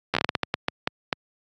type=slowing click train; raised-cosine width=0.3 ms; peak=-5 dBFS; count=13; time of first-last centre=0.14-1.128 s; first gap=11 ms; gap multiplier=1.33; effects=high-pass 100 Hz 12 dB/octave + AAC 48 kbps